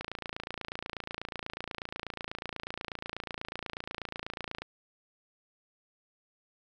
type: click train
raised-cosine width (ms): 0.3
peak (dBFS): -20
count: 131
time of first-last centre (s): 0.01-4.62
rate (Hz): 28.2
effects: none